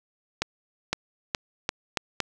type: accelerating click train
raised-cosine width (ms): 0.2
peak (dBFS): -7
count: 6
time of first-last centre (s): 0.42-2.203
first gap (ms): 510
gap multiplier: 0.82
effects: 8-bit